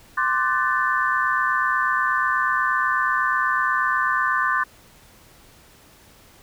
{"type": "chord", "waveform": "sine", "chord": "D dominant seventh", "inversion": "third", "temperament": "equal with one note detuned", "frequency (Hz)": [1046.5, 1174.7, 1508.5, 1760], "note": ["C6", "D6", "F#6", "A6"], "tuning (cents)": [0, 0, 33, 0], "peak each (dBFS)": -24, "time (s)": [0.17, 4.64], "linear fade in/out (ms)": 10, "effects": ["pink hiss -51 dBFS RMS until 6.42 s"]}